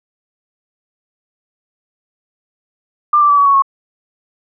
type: tone with pitch steps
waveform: sine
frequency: 1192 / 1172.2 / 1152.7 / 1133.6 / 1114.7 / 1096.2 Hz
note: D6 / D6 / D6 / C#6 / C#6 / C#6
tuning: +25 / -4 / -33 / +38 / +9 / -20 cents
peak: -7 dBFS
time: 3.13-3.622 s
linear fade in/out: 5 ms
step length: 82 ms
effects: none